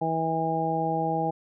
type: harmonic tone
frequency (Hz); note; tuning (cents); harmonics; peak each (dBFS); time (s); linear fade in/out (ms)
162.2; E3; -28; 1 / 2 / 3 / 4 / 5; -31 / -32 / -32 / -32 / -27; 0.01-1.31; 10
effects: none